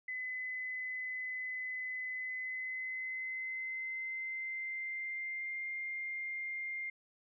sine tone with pitch glide, 2019 to 2110 Hz, B6 to C7, +38 to +14 cents, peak -37 dBFS, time 0.08-6.9 s, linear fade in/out 5 ms, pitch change +76 cents, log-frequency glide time 2.13-5.69 s, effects none

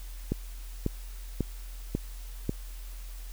click train, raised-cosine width 3 ms, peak -14 dBFS, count 5, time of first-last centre 0.32-2.494 s, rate 1.84 Hz, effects added 42 Hz sine -38 dBFS peak until 3.32 s + white hiss -52 dBFS RMS until 3.32 s

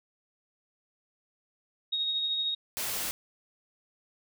sine tone with tremolo, 3752 Hz, A#7, 11 cents sharp, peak -26 dBFS, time 1.92-2.55 s, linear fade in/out 10 ms, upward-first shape sine, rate 13 Hz, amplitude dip 30%
white noise, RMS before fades -33 dBFS, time 2.77-3.11 s, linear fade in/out 0 ms
effects none

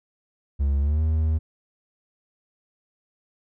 triangle tone with pitch glide, 69.9 to 78.91 Hz, C#2 to D#2, +15 to +25 cents, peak -17 dBFS, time 0.59-1.39 s, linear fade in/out 20 ms, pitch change +210 cents, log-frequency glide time 0.8-1.02 s, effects none

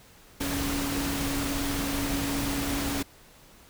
sine tone in noise, 279.8 Hz, C#4, 16 cents sharp, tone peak -30 dBFS, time 0.4-3.03 s, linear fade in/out 10 ms, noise pink, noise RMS -31 dBFS, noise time 0.4-3.03 s, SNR -2 dB, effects pink hiss -54 dBFS RMS until 3.69 s

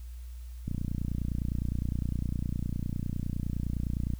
click train, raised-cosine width 5 ms, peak -19 dBFS, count 104, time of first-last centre 0.68-4.136 s, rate 29.8 Hz, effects added 60 Hz sine -39 dBFS peak until 4.19 s + white hiss -61 dBFS RMS until 4.19 s

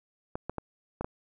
clicks, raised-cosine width 1 ms, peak -19 dBFS, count 5, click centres 0.355 / 0.496 / 0.583 / 1.01 / 1.045 s, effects none

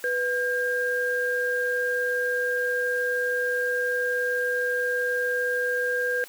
sine tone pair together, 493.9 / 1606.5 Hz, B4 / G6, 0 / +42 cents, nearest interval octave + minor sixth, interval 2042 cents, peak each -26 / -25 dBFS, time 0.04-6.24 s, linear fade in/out 0 ms, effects white hiss -46 dBFS RMS until 6.28 s + high-pass 300 Hz 12 dB/octave

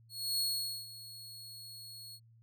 sawtooth tone with ADSR envelope, 4334 Hz, C#8, 40 cents flat, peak -27 dBFS, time 0.09-2.2 s, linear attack 300 ms, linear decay 470 ms, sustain -17 dB, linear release 58 ms, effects added 114 Hz sine -59 dBFS peak until 2.42 s

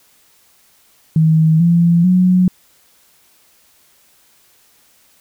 sine tone with pitch steps, 159 / 170.41 / 182.64 Hz, D#3 / F3 / F#3, +38 / -42 / -22 cents, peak -8 dBFS, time 1.16-2.48 s, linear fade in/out 2 ms, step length 440 ms, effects white hiss -53 dBFS RMS until 5.2 s

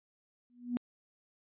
sine tone with exponential growth, 243.5 Hz, B3, 24 cents flat, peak -26 dBFS, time 0.5-0.77 s, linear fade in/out 0 ms, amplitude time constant 57 ms, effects tanh soft clip ceiling -22 dBFS + resampled to 8000 Hz

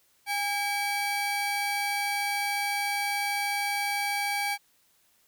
35% pulse tone pair together, 813.7 / 2300 Hz, G#5 / D7, -36 / -37 cents, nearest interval octave + tritone, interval 1799 cents, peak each -28 dBFS, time 0.26-4.58 s, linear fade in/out 50 ms, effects white hiss -66 dBFS RMS until 5.27 s

